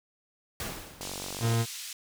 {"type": "noise with exponential decay", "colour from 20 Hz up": "pink", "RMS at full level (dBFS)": -32, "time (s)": [0.6, 1.39], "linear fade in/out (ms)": 1, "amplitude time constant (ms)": 170}
{"type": "click train", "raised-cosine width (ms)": 1, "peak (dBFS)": -25, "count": 26, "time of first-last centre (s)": [1.01, 1.537], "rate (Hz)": 47.4}
{"type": "band-pass noise", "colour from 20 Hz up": "white", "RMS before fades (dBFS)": -40, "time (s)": [1.01, 1.93], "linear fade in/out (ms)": 2, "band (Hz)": [2600, 7900], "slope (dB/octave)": 12}
{"type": "tone", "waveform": "40% pulse", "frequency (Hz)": 115.2, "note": "A#2", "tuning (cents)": -20, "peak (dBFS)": -23, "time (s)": [1.4, 1.66], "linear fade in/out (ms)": 50}
{"effects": []}